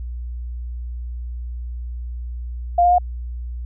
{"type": "tone with pitch steps", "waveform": "sine", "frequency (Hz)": [698.5, 707.4, 716.5], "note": ["F5", "F5", "F5"], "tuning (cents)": [0, 22, 44], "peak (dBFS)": -11, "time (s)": [2.78, 2.984], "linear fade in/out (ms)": 5, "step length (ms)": 68, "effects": ["added 60 Hz sine -26 dBFS peak until 3.65 s"]}